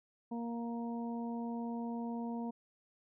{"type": "harmonic tone", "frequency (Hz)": 234, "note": "A#3", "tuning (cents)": 7, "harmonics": [1, 2, 3, 4], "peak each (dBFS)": [-37, -47, -48, -48], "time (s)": [0.31, 2.51], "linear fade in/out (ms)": 10, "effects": []}